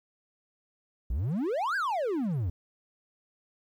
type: exponential two-way sweep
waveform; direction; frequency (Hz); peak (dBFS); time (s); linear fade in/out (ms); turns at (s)
triangle; up then down; 51.91 to 1661.2 to 79.6; -25; 1.1-2.5; 5; 1.76
effects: 11-bit